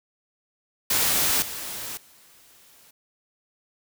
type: noise with level steps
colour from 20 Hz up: white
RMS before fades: -22 / -34 / -54 dBFS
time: 0.9-2.91 s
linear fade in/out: 5 ms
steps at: 1.42 / 1.97 s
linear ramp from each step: 2 ms
effects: none